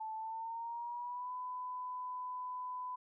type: tone with pitch glide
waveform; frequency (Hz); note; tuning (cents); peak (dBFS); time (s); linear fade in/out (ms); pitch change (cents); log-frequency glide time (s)
sine; 877 to 1001.6; A5 to B5; -6 to +24; -39; 0-2.96; 10; +230; 0.15-1.32
effects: none

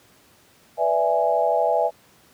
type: chord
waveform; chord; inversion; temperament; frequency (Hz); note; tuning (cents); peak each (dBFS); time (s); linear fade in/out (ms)
sine; E dominant seventh; second; equal; 493.9 / 587.3 / 659.3 / 830.6; B4 / D5 / E5 / G#5; 0 / 0 / 0 / 0; -25 / -24 / -21 / -23; 0.77-1.91; 50
effects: pink hiss -55 dBFS RMS until 2.33 s + high-pass 100 Hz 12 dB/octave

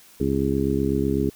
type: harmonic tone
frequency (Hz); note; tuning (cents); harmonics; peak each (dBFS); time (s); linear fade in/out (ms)
68; C#2; -33; 1 / 2 / 3 / 4 / 5 / 6; -29 / -28 / -27 / -25 / -27 / -26; 0.2-1.3; 5
effects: white hiss -51 dBFS RMS until 1.35 s

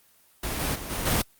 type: noise with level steps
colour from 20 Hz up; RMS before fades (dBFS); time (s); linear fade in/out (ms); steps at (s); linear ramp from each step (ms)
pink; -30 / -27 / -36 / -30 / -23; 0.43-1.22; 5; 0.59 / 0.74 / 0.89 / 1.05; 20
effects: white hiss -60 dBFS RMS until 1.39 s + Opus 24 kbps

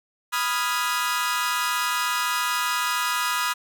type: chord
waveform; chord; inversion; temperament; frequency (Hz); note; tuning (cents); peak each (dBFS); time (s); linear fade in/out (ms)
sawtooth; F half-diminished seventh; second; equal; 987.8 / 1244.5 / 1396.9 / 1661.2; Cb6 / Eb6 / F6 / Ab6; 0 / 0 / 0 / 0; -24 / -23 / -26 / -27; 0.32-3.54; 20
effects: none

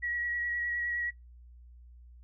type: tone with vibrato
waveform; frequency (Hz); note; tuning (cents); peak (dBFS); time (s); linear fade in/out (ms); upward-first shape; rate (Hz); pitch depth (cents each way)
sine; 1917; A#6; +48; -30; 0.02-1.11; 20; sine; 9.6; 17
effects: noise-tail reverb RT60 0.2 s tail -26 dB re dry + added 60 Hz sine -50 dBFS peak until 2.23 s

